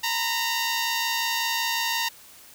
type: tone pair together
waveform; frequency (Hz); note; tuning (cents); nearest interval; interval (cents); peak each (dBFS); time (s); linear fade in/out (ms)
10% pulse; 922.3 / 987.8; A#5 / B5; -19 / 0; minor second; 119; -16 / -23; 0.03-2.09; 10
effects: white hiss -49 dBFS RMS until 2.54 s